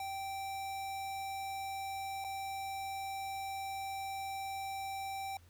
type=tone with dropouts; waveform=square; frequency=780 Hz; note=G5; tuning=9 cents flat; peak=-39 dBFS; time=0-5.37 s; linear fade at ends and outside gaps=2 ms; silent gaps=2.242-2.246 s; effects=added 86 Hz sine -59 dBFS peak until 5.49 s + pink hiss -67 dBFS RMS until 5.49 s